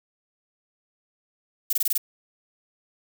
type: noise bursts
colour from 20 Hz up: violet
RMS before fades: -23 dBFS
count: 6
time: 1.7-1.979 s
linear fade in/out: 5 ms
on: 29 ms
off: 21 ms
effects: none